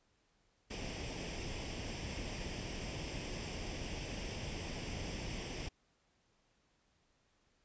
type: noise with comb filter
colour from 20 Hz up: pink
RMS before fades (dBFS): -42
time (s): 0.7-5.69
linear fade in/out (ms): 10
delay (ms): 0.37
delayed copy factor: +0.65
effects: pink hiss -75 dBFS RMS until 7.64 s + resampled to 16000 Hz